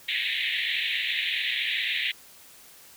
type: band-pass noise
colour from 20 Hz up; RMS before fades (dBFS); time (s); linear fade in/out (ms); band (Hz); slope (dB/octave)
pink; -28; 0.08-2.12; 10; 1800 to 3900; 96
effects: white hiss -51 dBFS RMS until 2.96 s